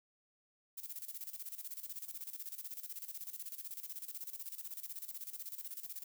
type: noise with tremolo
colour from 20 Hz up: violet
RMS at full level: -44 dBFS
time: 0.77-6.04 s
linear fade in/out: 10 ms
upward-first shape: square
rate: 16 Hz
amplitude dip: 75%
effects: none